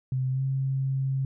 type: tone with pitch glide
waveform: sine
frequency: 130 to 134.27 Hz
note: C3 to C3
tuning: -11 to +45 cents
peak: -24 dBFS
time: 0.12-1.25 s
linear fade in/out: 2 ms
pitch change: +56 cents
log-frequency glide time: 0.31-0.42 s
effects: none